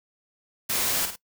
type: noise with echo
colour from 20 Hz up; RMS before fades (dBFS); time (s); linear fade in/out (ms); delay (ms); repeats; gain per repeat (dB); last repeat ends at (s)
white; -26; 0.69-1.06; 10; 51; 2; -7; 1.162
effects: noise-tail reverb RT60 0.1 s tail -21 dB re dry